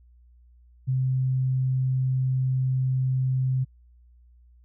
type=tone; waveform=sine; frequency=130 Hz; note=C3; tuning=11 cents flat; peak=-21 dBFS; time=0.87-3.65 s; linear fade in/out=20 ms; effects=added 60 Hz sine -52 dBFS peak until 4.64 s